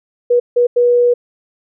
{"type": "tone bursts at uneven times", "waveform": "sine", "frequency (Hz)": 484.8, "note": "B4", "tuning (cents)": -32, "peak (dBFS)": -8, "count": 3, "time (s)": [[0.3, 0.4], [0.56, 0.67], [0.76, 1.14]], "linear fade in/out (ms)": 10, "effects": []}